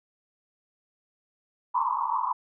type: band-pass noise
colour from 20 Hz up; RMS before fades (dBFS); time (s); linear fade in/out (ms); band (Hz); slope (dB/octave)
white; -27; 1.74-2.33; 10; 910 to 1100; 96
effects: none